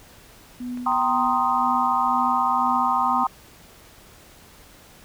sine tone with tremolo, 246.9 Hz, B3, in tune, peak -27 dBFS, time 0.6-3.24 s, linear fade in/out 5 ms, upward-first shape sine, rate 2 Hz, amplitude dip 60%
clicks, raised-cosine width 0.5 ms, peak -28 / -26 / -31 dBFS, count 3, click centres 0.774 / 0.921 / 1.019 s
sine chord, C minor seventh, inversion second, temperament equal with one note detuned, 777.2 / 932.3 / 1046.5 / 1244.5 Hz, G5 / Bb5 / C6 / Eb6, -15 / 0 / 0 / 0 cents, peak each -24 / -25 / -23 / -24 dBFS, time 0.86-3.27 s, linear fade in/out 5 ms
effects pink hiss -49 dBFS RMS until 5.04 s

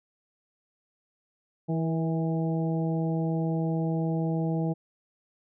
harmonic tone with a mistuned harmonic, 162.9 Hz, E3, 20 cents flat, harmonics 1 / 2 / 3 / 4 / 5, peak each -26 / -32 / -36 / -38 / -40 dBFS, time 1.68-4.74 s, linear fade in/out 20 ms, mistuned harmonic 3, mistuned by -24 cents, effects none

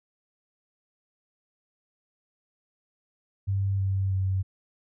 sine tone with pitch steps, 98 / 96.54 / 95.1 Hz, G2 / G2 / F#2, 0 / -26 / +48 cents, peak -23 dBFS, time 3.47-4.43 s, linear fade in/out 20 ms, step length 320 ms, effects none

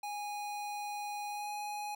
square tone with pitch glide, 825 to 831.7 Hz, G#5 to G#5, -12 to +2 cents, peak -38 dBFS, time 0.03-1.95 s, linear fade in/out 5 ms, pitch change +14 cents, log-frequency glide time 1.27-1.5 s, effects none

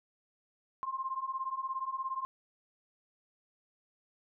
sine beating tone pair, 1046.5 / 1063.5 Hz, C6 / C6, 0 / +28 cents, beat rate 17 Hz, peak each -38 / -36 dBFS, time 0.83-2.25 s, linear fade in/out 0 ms, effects none

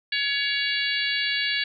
harmonic tone, 563 Hz, C#5, 27 cents sharp, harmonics 3 / 4 / 5 / 6 / 7 / 8, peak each -28 / -29 / -30 / -31 / -31 / -32 dBFS, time 0.12-1.64 s, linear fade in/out 5 ms, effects none

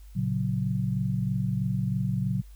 sine chord, F# major, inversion first, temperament just, 115.62 / 138.75 / 185 Hz, A#2 / C#3 / F#3, -14 / +2 / 0 cents, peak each -29 dBFS, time 0.15-2.42 s, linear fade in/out 20 ms, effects added 50 Hz sine -44 dBFS peak until 2.55 s + white hiss -62 dBFS RMS until 2.55 s

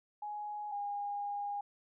sine tone pair in turn, 835 / 814.5 Hz, G#5 / G#5, +9 / -34 cents, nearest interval unison, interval 43 cents, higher first, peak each -38 / -35 dBFS, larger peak second, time 0.22-0.72 / 0.72-1.61 s, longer second, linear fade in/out 5 ms, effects none

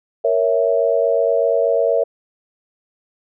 sine chord, A# diminished, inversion none, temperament equal, 466.2 / 554.4 / 659.3 Hz, A#4 / C#5 / E5, 0 / 0 / 0 cents, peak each -18 dBFS, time 0.24-2.04 s, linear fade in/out 10 ms, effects none

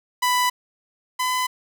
sawtooth tone pair in turn, 993 / 1009.2 Hz, B5 / B5, +9 / +37 cents, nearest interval unison, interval 28 cents, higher second, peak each -14 / -17 dBFS, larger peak first, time 0.22-0.5 / 1.19-1.47 s, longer neither, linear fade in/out 10 ms, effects none

